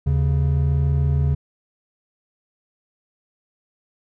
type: tone pair together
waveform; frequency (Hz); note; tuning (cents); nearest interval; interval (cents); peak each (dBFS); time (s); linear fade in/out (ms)
triangle; 77.83 / 138.59; D#2 / C#3; +1 / 0; minor seventh; 999; -17; 0.06-1.35; 10
effects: none